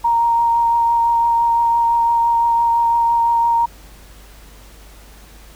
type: tone with vibrato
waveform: sine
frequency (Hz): 932.3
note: A#5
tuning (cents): 0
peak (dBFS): -12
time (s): 0.04-3.66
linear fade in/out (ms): 10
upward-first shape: triangle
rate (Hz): 5.9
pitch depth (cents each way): 13
effects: added 50 Hz sine -41 dBFS peak until 5.55 s + pink hiss -45 dBFS RMS until 5.55 s